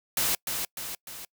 white noise with echo, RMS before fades -26 dBFS, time 0.17-0.35 s, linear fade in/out 2 ms, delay 300 ms, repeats 3, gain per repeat -5 dB, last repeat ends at 1.25 s, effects noise-tail reverb RT60 0.1 s tail -26 dB re dry

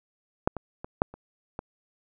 clicks, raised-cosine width 1 ms, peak -7 / -19 / -22 / -6 / -29 / -19 dBFS, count 6, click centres 0.475 / 0.567 / 0.845 / 1.019 / 1.14 / 1.591 s, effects none

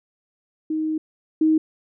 sine tone pair in turn, 313.1 / 314.6 Hz, D#4 / D#4, +11 / +19 cents, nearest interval unison, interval 8 cents, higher second, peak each -21 / -14 dBFS, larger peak second, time 0.7-0.98 / 1.41-1.58 s, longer first, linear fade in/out 5 ms, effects none

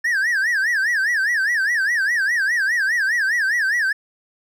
triangle tone with vibrato, 1731 Hz, A6, 29 cents flat, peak -15 dBFS, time 0.04-3.93 s, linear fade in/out 10 ms, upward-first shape sine, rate 4.9 Hz, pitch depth 210 cents each way, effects none

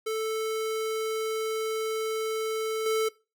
square tone with level steps, 440 Hz, A4, in tune, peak -28 / -24 dBFS, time 0.06-3.09 s, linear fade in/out 10 ms, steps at 2.86 s, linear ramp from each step 2 ms, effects noise-tail reverb RT60 0.3 s tail -22 dB re dry

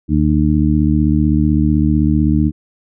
harmonic tone, 75.8 Hz, D#2, 45 cents flat, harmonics 1 / 2 / 3 / 4, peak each -16 / -16 / -16 / -16 dBFS, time 0.08-2.52 s, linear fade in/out 50 ms, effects none

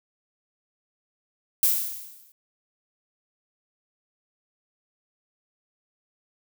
violet noise with exponential decay, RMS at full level -18 dBFS, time 1.63-2.32 s, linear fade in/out 1 ms, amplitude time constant 150 ms, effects none

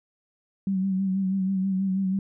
sine tone with vibrato, 191.1 Hz, G3, 44 cents flat, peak -22 dBFS, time 0.67-2.19 s, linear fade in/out 2 ms, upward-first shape sine, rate 6.2 Hz, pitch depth 41 cents each way, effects none

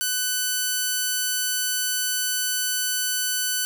5% pulse tone, 1500 Hz, F#6, 23 cents sharp, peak -11 dBFS, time 0.01-3.65 s, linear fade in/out 0 ms, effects 8-bit

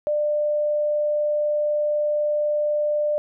sine tone, 596 Hz, D5, 25 cents sharp, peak -19 dBFS, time 0.07-3.18 s, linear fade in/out 0 ms, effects none

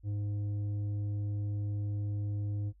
sine tone with tanh clipping, 102.7 Hz, G#2, 19 cents flat, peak -33 dBFS, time 0.03-2.73 s, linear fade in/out 50 ms, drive 7 dB, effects noise-tail reverb RT60 0.1 s tail -21 dB re dry + added 50 Hz sine -58 dBFS peak until 2.8 s

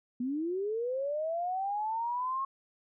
sine linear sweep, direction up, 237.3 to 1089 Hz, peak -30 dBFS, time 0.2-2.45 s, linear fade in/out 5 ms, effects none

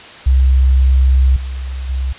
sine tone with level steps, 65.41 Hz, C2, in tune, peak -7 / -20 / -15 dBFS, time 0.26-2.13 s, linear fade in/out 10 ms, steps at 1.36 / 1.89 s, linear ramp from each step 5 ms, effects white hiss -35 dBFS RMS until 2.18 s + resampled to 8000 Hz

